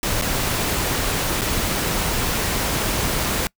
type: noise with dropouts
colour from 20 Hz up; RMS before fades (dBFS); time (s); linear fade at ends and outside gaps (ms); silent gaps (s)
pink; -22; 0.03-3.47; 1; 0.214-0.221 / 1.411-1.417
effects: noise-tail reverb RT60 0.1 s tail -25 dB re dry